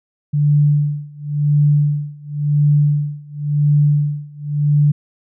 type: tone with tremolo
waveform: sine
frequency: 146.83 Hz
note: D3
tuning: in tune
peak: -9 dBFS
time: 0.33-4.92 s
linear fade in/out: 10 ms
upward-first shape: sine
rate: 0.94 Hz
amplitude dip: 95%
effects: none